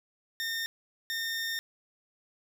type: tone bursts at uneven times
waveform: 20% pulse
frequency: 1823 Hz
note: A#6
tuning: 39 cents flat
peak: -26 dBFS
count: 2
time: 0.4-0.66 / 1.1-1.59 s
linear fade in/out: 0 ms
effects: none